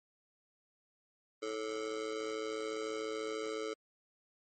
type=tone with amplitude modulation; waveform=square; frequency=436.5 Hz; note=A4; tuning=14 cents flat; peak=-33 dBFS; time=1.42-3.74 s; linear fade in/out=10 ms; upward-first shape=sine; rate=114 Hz; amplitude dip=95%; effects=MP3 32 kbps